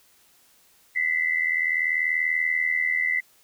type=tone pair together; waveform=sine; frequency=1975.5 / 2056 Hz; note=B6 / C7; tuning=0 / -31 cents; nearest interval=minor second; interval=69 cents; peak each=-24 / -24 dBFS; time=0.95-3.21 s; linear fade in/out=20 ms; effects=white hiss -59 dBFS RMS until 3.43 s